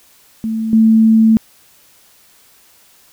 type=tone with level steps; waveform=sine; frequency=222.1 Hz; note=A3; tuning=16 cents sharp; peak=-16 / -6 dBFS; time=0.44-1.37 s; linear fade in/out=0 ms; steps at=0.73 s; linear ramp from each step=2 ms; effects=white hiss -49 dBFS RMS until 3.12 s